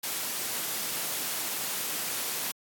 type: noise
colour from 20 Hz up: white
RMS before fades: -32 dBFS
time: 0.03-2.52 s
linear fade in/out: 10 ms
effects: high-pass 150 Hz 12 dB/octave + AAC 64 kbps